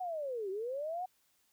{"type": "linear two-way sweep", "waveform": "sine", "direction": "down then up", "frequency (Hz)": [753, 370, 753], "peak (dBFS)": -35, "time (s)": [0, 1.06], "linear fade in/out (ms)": 10, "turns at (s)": 0.5, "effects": ["white hiss -73 dBFS RMS until 1.52 s"]}